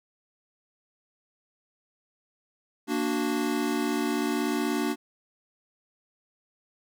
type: chord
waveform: square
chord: Bb augmented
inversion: none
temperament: equal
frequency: 233.1 / 293.7 / 370 Hz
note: Bb3 / D4 / F#4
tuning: 0 / 0 / 0 cents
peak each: -31 / -29 / -32 dBFS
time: 2.87-4.96 s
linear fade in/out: 50 ms
effects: none